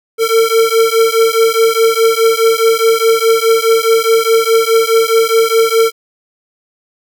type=beating tone pair; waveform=square; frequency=450 / 454.8 Hz; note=A4 / A#4; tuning=+39 / -43 cents; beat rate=4.8 Hz; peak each=-12 dBFS; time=0.18-5.92 s; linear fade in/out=50 ms; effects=none